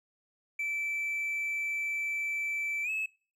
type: tone with pitch glide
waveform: triangle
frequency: 2323 to 2592 Hz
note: D7 to E7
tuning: -20 to -30 cents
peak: -28 dBFS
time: 0.59-3.06 s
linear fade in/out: 5 ms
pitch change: +190 cents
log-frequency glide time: 2.83-2.9 s
effects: noise-tail reverb RT60 0.4 s tail -23 dB re dry + tanh soft clip ceiling -24 dBFS